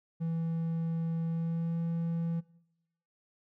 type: tone with pitch glide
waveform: triangle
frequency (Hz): 164.81 to 167.01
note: E3 to E3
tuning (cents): 0 to +23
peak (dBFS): -28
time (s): 0.2-2.41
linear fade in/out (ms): 20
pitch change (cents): +23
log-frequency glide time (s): 1.26-1.79
effects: noise-tail reverb RT60 0.8 s tail -21 dB re dry